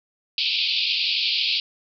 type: band-pass noise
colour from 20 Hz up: white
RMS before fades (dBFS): -23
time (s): 0.38-1.6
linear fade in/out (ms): 2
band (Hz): 2400 to 4800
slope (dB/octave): 96
effects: none